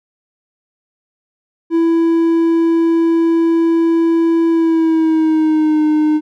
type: tone with pitch glide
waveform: triangle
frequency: 331.5 to 305.7 Hz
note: E4 to D#4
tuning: +10 to -30 cents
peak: -8 dBFS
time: 1.7-6.21 s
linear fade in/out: 50 ms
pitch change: -140 cents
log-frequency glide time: 4.49-5.83 s
effects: none